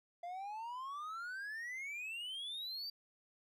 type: exponential sweep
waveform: triangle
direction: up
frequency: 683 to 4699 Hz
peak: -40 dBFS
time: 0.23-2.9 s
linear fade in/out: 5 ms
effects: none